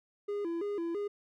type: tone with vibrato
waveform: triangle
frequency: 371.1 Hz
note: F#4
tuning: 5 cents sharp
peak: -30 dBFS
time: 0.28-1.08 s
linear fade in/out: 10 ms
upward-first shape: square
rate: 3 Hz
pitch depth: 170 cents each way
effects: none